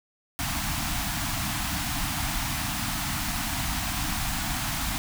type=band-stop noise; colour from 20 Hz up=pink; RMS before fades=-29 dBFS; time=0.39-4.98 s; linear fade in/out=0 ms; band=310 to 660 Hz; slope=96 dB/octave; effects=none